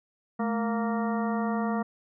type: harmonic tone with a mistuned harmonic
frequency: 232.4 Hz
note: A#3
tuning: 5 cents flat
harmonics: 1 / 2 / 3 / 4 / 5 / 6 / 8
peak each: -27 / -35 / -34 / -37 / -37 / -41 / -44 dBFS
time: 0.39-1.83 s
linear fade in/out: 10 ms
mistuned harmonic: 1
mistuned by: -120 cents
effects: none